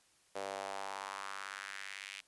sawtooth tone with high-pass filter sweep, 98 Hz, G2, in tune, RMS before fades -44 dBFS, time 0.35-2.21 s, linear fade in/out 10 ms, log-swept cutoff 540 to 2500 Hz, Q 2.4, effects white hiss -69 dBFS RMS until 2.27 s + resampled to 24000 Hz

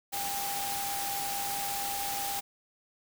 sine tone in noise, 800 Hz, G5, 35 cents sharp, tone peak -35 dBFS, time 0.12-2.41 s, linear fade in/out 20 ms, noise white, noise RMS -35 dBFS, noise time 0.12-2.41 s, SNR -3 dB, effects none

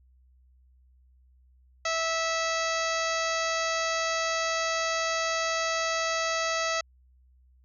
harmonic tone, 654 Hz, E5, 14 cents flat, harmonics 1 / 2 / 3 / 4 / 5 / 6 / 7 / 8 / 9 / 10, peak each -31 / -31 / -33 / -36 / -41 / -39 / -38 / -41 / -42 / -38 dBFS, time 1.85-6.81 s, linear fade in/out 5 ms, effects added 63 Hz sine -57 dBFS peak until 7.64 s

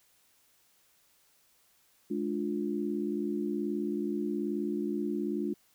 sine chord, D diminished, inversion second, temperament just, 211.4 / 293.7 / 352.4 Hz, Ab3 / D4 / F4, +31 / 0 / +16 cents, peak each -34 dBFS, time 2.1-5.54 s, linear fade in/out 10 ms, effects white hiss -67 dBFS RMS until 5.74 s

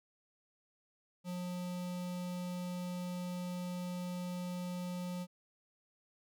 square tone with notch filter, 179 Hz, F3, 43 cents sharp, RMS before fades -40 dBFS, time 1.24-5.27 s, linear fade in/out 50 ms, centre 1700 Hz, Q 1.9, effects none

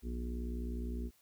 harmonic tone, 59.9 Hz, A#1, 48 cents sharp, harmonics 1 / 3 / 4 / 5 / 6 / 7, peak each -37 / -50 / -43 / -54 / -49 / -53 dBFS, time 0.02-1.11 s, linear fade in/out 50 ms, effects white hiss -69 dBFS RMS until 1.21 s

